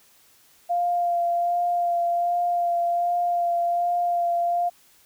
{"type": "tone with vibrato", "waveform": "sine", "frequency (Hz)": 696, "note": "F5", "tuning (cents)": -6, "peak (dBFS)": -20, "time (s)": [0.69, 4.7], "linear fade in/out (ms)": 20, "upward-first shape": "sine", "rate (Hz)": 1.3, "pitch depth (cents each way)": 15, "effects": ["white hiss -57 dBFS RMS until 5.05 s"]}